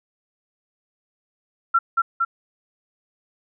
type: tone with echo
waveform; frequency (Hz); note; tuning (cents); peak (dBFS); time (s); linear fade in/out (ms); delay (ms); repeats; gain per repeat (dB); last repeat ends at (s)
sine; 1360; F6; -46; -13; 1.74-1.79; 10; 230; 2; -2; 2.25
effects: none